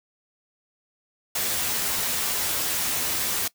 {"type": "noise with comb filter", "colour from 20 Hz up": "white", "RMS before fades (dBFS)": -26, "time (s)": [1.35, 3.48], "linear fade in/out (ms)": 5, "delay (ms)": 12, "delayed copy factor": 0.55, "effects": ["noise-tail reverb RT60 0.1 s tail -20 dB re dry"]}